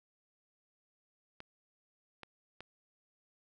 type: clicks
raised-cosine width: 0.3 ms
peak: -30 dBFS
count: 3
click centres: 1.404 / 2.233 / 2.606 s
effects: none